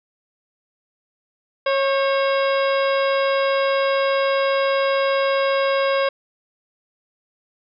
harmonic tone with a mistuned harmonic, 547 Hz, C#5, 23 cents flat, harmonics 1 / 2 / 3 / 4 / 5 / 6 / 7 / 9, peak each -18 / -24 / -28 / -30 / -32 / -34 / -35 / -37 dBFS, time 1.66-6.09 s, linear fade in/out 5 ms, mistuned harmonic 3, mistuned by -45 cents, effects none

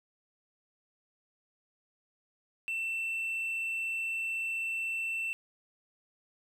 sine tone with hard clipping, 2681 Hz, E7, 29 cents sharp, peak -32 dBFS, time 2.68-5.33 s, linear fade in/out 0 ms, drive 2 dB, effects none

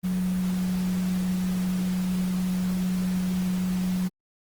sine tone in noise, 183.4 Hz, F#3, 15 cents flat, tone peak -23 dBFS, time 0.03-4.09 s, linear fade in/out 20 ms, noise pink, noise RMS -40 dBFS, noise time 0.03-4.09 s, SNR +14 dB, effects Opus 24 kbps

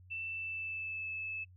sine tone with pitch glide, 2665 to 2610 Hz, E7 to E7, +18 to -18 cents, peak -37 dBFS, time 0.1-1.45 s, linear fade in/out 20 ms, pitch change -36 cents, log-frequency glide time 0.25-1.11 s, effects noise-tail reverb RT60 0.1 s tail -24 dB re dry + added 91 Hz sine -55 dBFS peak until 1.56 s

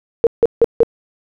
sine tone bursts, 463.8 Hz, A#4, 9 cents flat, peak -6 dBFS, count 4, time 0.24-0.832 s, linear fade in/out 0 ms, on 28 ms, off 160 ms, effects none

